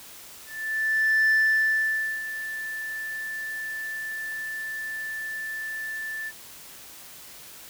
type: tone with ADSR envelope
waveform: sine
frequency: 1760 Hz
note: A6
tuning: in tune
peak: -15 dBFS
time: 0.46-6.32 s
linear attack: 840 ms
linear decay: 910 ms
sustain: -15 dB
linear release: 43 ms
effects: tanh soft clip ceiling -16 dBFS + white hiss -45 dBFS RMS until 7.69 s